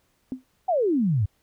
sine tone with exponential decay, 257.3 Hz, C4, 29 cents flat, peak -23 dBFS, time 0.32-0.44 s, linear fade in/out 1 ms, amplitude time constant 24 ms
sine exponential sweep, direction down, 784 to 92.5 Hz, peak -19 dBFS, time 0.68-1.26 s, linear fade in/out 10 ms
effects pink hiss -68 dBFS RMS until 1.42 s

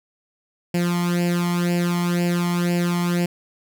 sawtooth tone with flanger, 174.61 Hz, F3, in tune, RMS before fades -21 dBFS, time 0.74-3.26 s, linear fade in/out 5 ms, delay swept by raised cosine 0.4 to 0.96 ms, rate 2 Hz, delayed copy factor +0.8, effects none

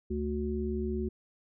harmonic tone, 73.5 Hz, D2, 2 cents sharp, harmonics 1 / 3 / 5, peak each -34 / -34 / -34 dBFS, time 0.1-1.09 s, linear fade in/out 10 ms, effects none

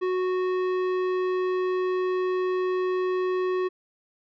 sine tone with tanh clipping, 368.4 Hz, F#4, 7 cents flat, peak -25 dBFS, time 0.01-3.69 s, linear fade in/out 20 ms, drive 14 dB, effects none

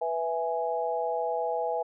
sine chord, E major, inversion second, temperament equal, 493.9 / 659.3 / 830.6 Hz, B4 / E5 / G#5, 0 / 0 / 0 cents, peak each -31 dBFS, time 0.01-1.83 s, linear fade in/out 10 ms, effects none

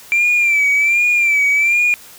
sine tone with vibrato, 2349 Hz, D7, in tune, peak -9 dBFS, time 0.12-1.94 s, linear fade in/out 0 ms, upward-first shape sine, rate 1.3 Hz, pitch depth 66 cents each way, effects tanh soft clip ceiling -9 dBFS + white hiss -40 dBFS RMS until 2.18 s

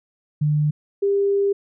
sine tone pair in turn, 149.9 / 399.2 Hz, D3 / G4, +36 / +32 cents, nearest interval octave + perfect fourth, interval 1696 cents, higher second, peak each -16 dBFS, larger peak neither, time 0.41-0.71 / 1.02-1.53 s, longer second, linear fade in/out 10 ms, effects none

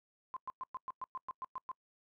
sine tone bursts, 1040 Hz, C6, 11 cents flat, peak -38 dBFS, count 11, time 0.34-1.715 s, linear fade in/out 0 ms, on 25 ms, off 110 ms, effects noise-tail reverb RT60 0.1 s tail -26 dB re dry

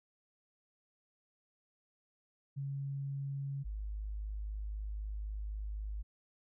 sine tone pair in turn, 138.7 / 51.95 Hz, C#3 / G#1, +1 / +1 cents, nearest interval octave + perfect fourth, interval 1700 cents, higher first, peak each -36 / -37 dBFS, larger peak first, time 2.56-3.64 / 3.64-6.03 s, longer second, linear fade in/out 20 ms, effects none

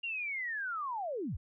sine linear sweep, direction down, 2819 to 46.87 Hz, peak -34 dBFS, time 0.03-1.37 s, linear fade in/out 10 ms, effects none

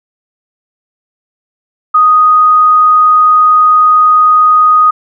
sine tone, 1244.5 Hz, D#6, in tune, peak -3 dBFS, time 1.94-4.91 s, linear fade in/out 10 ms, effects none

